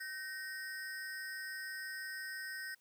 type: ring-modulated tone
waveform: square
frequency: 1700 Hz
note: G#6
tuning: 40 cents sharp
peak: -39 dBFS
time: 0-2.75 s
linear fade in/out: 10 ms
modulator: 163 Hz
effects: white hiss -73 dBFS RMS until 2.8 s